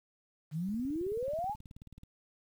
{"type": "exponential sweep", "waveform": "sine", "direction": "up", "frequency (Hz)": [146.1, 894], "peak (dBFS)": -32, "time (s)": [0.51, 1.56], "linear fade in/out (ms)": 50}
{"type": "click train", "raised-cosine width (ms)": 5, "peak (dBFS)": -38, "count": 26, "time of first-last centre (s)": [0.69, 2.034], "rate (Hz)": 18.6}
{"effects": ["10-bit"]}